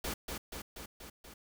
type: noise with echo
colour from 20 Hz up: pink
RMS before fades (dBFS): -37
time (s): 0.04-0.14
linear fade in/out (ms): 5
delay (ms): 240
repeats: 5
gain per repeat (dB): -3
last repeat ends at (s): 1.34
effects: none